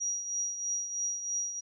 sine tone with tremolo, 5750 Hz, F8, 50 cents sharp, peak -28 dBFS, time 0-1.61 s, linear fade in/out 20 ms, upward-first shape triangle, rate 3.1 Hz, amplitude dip 65%, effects none

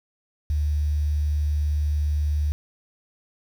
sine tone with quantisation, 74.4 Hz, D2, 23 cents sharp, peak -20 dBFS, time 0.5-2.52 s, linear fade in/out 0 ms, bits 8, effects none

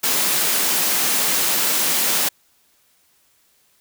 white high-pass noise, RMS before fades -19 dBFS, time 0.03-2.29 s, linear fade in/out 10 ms, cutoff 150 Hz, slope 96 dB/octave, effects white hiss -60 dBFS RMS until 3.8 s

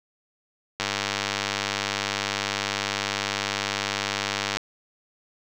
click train, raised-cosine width 0.2 ms, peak -7 dBFS, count 378, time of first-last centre 0.8-4.57 s, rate 100 Hz, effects none

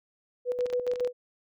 sine tone with tremolo, 493.9 Hz, B4, in tune, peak -24 dBFS, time 0.45-1.13 s, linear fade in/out 50 ms, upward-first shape square, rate 7.2 Hz, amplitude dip 60%
clicks, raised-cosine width 0.2 ms, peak -25 dBFS, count 9, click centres 0.608 / 0.665 / 0.701 / 0.735 / 0.877 / 0.915 / 0.958 / 0.998 / 1.048 s
effects none

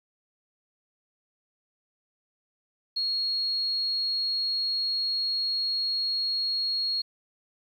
sine tone, 4300 Hz, C8, 47 cents sharp, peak -25 dBFS, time 2.96-7.02 s, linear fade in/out 10 ms, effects 10-bit

